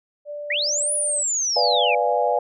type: tone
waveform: sine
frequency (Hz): 587.3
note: D5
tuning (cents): 0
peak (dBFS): -29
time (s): 0.25-1.24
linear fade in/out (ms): 50
type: linear two-way sweep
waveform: sine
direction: up then down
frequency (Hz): 1783 to 10000 to 2279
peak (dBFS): -20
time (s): 0.5-1.95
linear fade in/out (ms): 5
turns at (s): 0.93
type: chord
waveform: sine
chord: B diminished seventh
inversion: none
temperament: equal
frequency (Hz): 493.9 / 587.3 / 698.5 / 830.6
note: B4 / D5 / F5 / Ab5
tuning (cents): 0 / 0 / 0 / 0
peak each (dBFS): -23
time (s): 1.56-2.39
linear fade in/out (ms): 5
effects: none